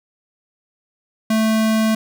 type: tone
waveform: square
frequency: 220 Hz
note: A3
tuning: in tune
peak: -15 dBFS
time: 1.3-1.95 s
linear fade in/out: 5 ms
effects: none